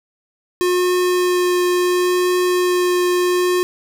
square tone with vibrato, 359.4 Hz, F4, 50 cents sharp, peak -15 dBFS, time 0.61-3.63 s, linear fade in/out 0 ms, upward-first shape triangle, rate 0.71 Hz, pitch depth 10 cents each way, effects none

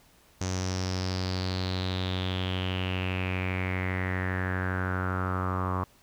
sawtooth tone with low-pass filter sweep, 92.5 Hz, F#2, in tune, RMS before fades -30 dBFS, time 0.41-5.84 s, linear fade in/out 0 ms, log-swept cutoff 6300 to 1100 Hz, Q 6.2, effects pink hiss -60 dBFS RMS until 6.02 s

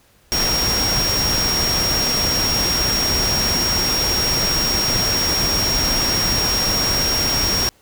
sine tone in noise, 5580 Hz, F8, 2 cents flat, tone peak -18 dBFS, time 0.32-7.69 s, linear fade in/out 0 ms, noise pink, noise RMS -22 dBFS, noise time 0.32-7.69 s, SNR +1 dB, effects pink hiss -55 dBFS RMS until 7.81 s

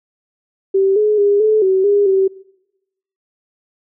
sine tone with pitch steps, 387.7 / 423.6 / 405.8 / 431.8 / 379.5 / 406.5 / 384.4 Hz, G4 / G#4 / G#4 / A4 / F#4 / G#4 / G4, -19 / +34 / -40 / -33 / +44 / -37 / -34 cents, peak -10 dBFS, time 0.74-2.28 s, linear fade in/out 10 ms, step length 220 ms, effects noise-tail reverb RT60 0.9 s tail -22 dB re dry

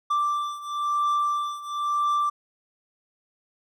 triangle beating tone pair, 1174.7 / 1175.69 Hz, D6 / D6, 0 / +2 cents, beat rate 0.99 Hz, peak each -23 / -26 dBFS, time 0.1-2.3 s, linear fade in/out 10 ms, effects none

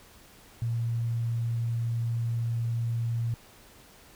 sine tone, 116.54 Hz, A#2, in tune, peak -26 dBFS, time 0.62-3.34 s, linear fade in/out 0 ms, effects pink hiss -54 dBFS RMS until 4.15 s

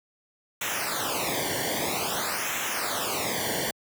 pink noise with flanger, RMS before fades -29 dBFS, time 0.61-3.71 s, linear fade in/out 5 ms, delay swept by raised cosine 0.21 to 0.79 ms, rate 0.51 Hz, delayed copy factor -0.9, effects high-pass 80 Hz 12 dB/octave

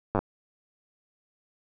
slowing click train, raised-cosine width 1 ms, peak -11 dBFS, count 5, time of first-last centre 0.15-0.19 s, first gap 9 ms, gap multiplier 1.07, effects none

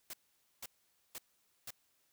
white noise bursts, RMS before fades -45 dBFS, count 4, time 0.1-1.706 s, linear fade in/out 2 ms, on 34 ms, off 490 ms, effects white hiss -75 dBFS RMS until 2.12 s

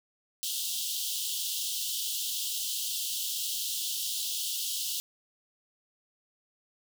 pink high-pass noise, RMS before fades -33 dBFS, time 0.43-5 s, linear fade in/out 0 ms, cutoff 2900 Hz, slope 96 dB/octave, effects none

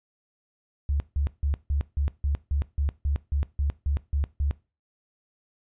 sine tone bursts, 71.2 Hz, C#2, 47 cents sharp, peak -22 dBFS, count 14, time 0.89-4.51 s, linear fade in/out 0 ms, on 110 ms, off 160 ms, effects noise-tail reverb RT60 0.3 s tail -19 dB re dry + resampled to 8000 Hz

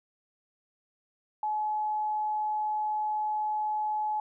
sine tone, 852 Hz, G#5, 44 cents sharp, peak -27 dBFS, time 1.43-4.2 s, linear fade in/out 2 ms, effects none

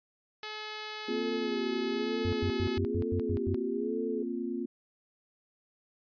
5% pulse tone, 427.6 Hz, A4, 49 cents flat, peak -26 dBFS, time 0.43-2.78 s, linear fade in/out 2 ms
sine chord, Bb suspended second, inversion none, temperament just, 233.1 / 262.2 / 349.6 Hz, Bb3 / C4 / F4, 0 / +4 / +2 cents, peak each -36 dBFS, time 1.08-4.66 s, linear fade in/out 10 ms
sine tone with vibrato, 410 Hz, G#4, 22 cents flat, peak -33 dBFS, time 1.08-4.23 s, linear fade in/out 5 ms, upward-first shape sine, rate 1.1 Hz, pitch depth 130 cents each way
sine tone bursts, 93 Hz, F#2, 9 cents sharp, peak -29 dBFS, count 8, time 2.25-3.545 s, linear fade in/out 0 ms, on 77 ms, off 97 ms
effects resampled to 11025 Hz

